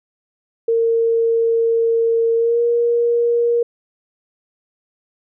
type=tone with pitch glide; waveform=sine; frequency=458.5 to 472.2 Hz; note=A#4 to A#4; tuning=-29 to +22 cents; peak=-13 dBFS; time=0.68-3.63 s; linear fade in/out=5 ms; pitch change=+51 cents; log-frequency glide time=2.36-2.61 s; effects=none